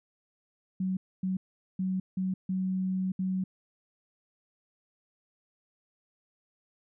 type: tone bursts at uneven times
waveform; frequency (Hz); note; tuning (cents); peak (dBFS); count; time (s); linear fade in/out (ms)
sine; 187.3; F#3; +21; -27; 6; 0.8-0.97 / 1.23-1.37 / 1.79-2 / 2.17-2.34 / 2.49-3.12 / 3.19-3.44; 5
effects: none